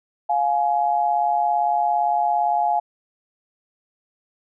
sine tone pair together, 703.4 / 841 Hz, F5 / G#5, +12 / +22 cents, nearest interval minor third, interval 310 cents, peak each -20 dBFS, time 0.29-2.8 s, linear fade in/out 10 ms, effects none

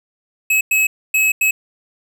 square tone bursts at uneven times, 2572 Hz, E7, 43 cents flat, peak -13 dBFS, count 4, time 0.5-0.61 / 0.71-0.87 / 1.14-1.32 / 1.41-1.51 s, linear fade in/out 5 ms, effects none

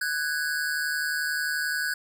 square tone pair together, 1493.7 / 1645 Hz, F#6 / G#6, +16 / -17 cents, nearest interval major second, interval 167 cents, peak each -29 / -30 dBFS, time 0.01-1.94 s, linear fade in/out 5 ms, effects none

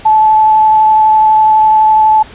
sine tone with vibrato, 867 Hz, A5, 26 cents flat, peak -4 dBFS, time 0.05-2.23 s, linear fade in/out 10 ms, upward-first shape sine, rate 12 Hz, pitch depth 10 cents each way, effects pink hiss -34 dBFS RMS until 2.34 s + resampled to 8000 Hz

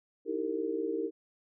sine tone cluster, 307.6 / 327.7 / 393.1 / 458 Hz, D#4 / E4 / G4 / A#4, -20 / -10 / +5 / -31 cents, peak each -37 / -37 / -36 / -34 dBFS, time 0.25-1.11 s, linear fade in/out 50 ms, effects none

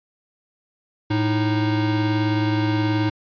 square tone pair together, 109.67 / 310.2 Hz, A2 / D#4, -5 / -5 cents, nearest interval octave + tritone, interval 1800 cents, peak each -22 dBFS, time 1.1-3.1 s, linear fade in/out 10 ms, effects resampled to 11025 Hz

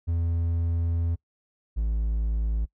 triangle tone pair in turn, 84.2 / 54.73 Hz, E2 / A1, +37 / -9 cents, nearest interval perfect fifth, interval 746 cents, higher first, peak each -21 dBFS, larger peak neither, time 0.07-1.16 / 1.76-2.66 s, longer first, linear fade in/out 20 ms, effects noise-tail reverb RT60 0.1 s tail -23 dB re dry

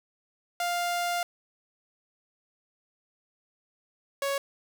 sawtooth tone pair in turn, 700 / 555.6 Hz, F5 / C#5, +4 / +4 cents, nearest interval major third, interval 400 cents, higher first, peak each -23 dBFS, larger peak neither, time 0.6-1.23 / 4.22-4.38 s, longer first, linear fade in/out 2 ms, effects none

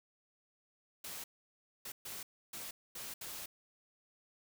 white noise bursts at uneven times, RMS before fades -45 dBFS, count 6, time 1.04-1.24 / 1.85-1.92 / 2.05-2.23 / 2.53-2.71 / 2.95-3.14 / 3.21-3.46 s, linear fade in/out 5 ms, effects none

